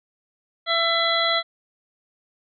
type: harmonic tone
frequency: 669 Hz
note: E5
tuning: 25 cents sharp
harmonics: 1 / 2 / 3 / 5 / 6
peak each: -25 / -25 / -25 / -25 / -25 dBFS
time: 0.66-1.43 s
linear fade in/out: 50 ms
effects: none